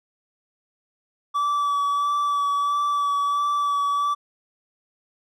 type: tone with vibrato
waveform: triangle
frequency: 1151 Hz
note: D6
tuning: 35 cents flat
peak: -18 dBFS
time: 1.34-4.15 s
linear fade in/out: 20 ms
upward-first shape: sine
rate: 1.5 Hz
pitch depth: 16 cents each way
effects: none